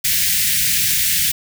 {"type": "band-stop noise", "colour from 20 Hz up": "white", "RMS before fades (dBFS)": -17, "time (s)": [0.04, 1.32], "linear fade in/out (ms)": 10, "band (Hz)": [200, 1700], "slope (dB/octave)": 48, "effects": []}